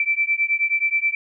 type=beating tone pair; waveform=sine; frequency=2327 / 2336.4 Hz; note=D7 / D7; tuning=-17 / -10 cents; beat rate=9.4 Hz; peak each=-21 dBFS; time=0-1.15 s; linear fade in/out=2 ms; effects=none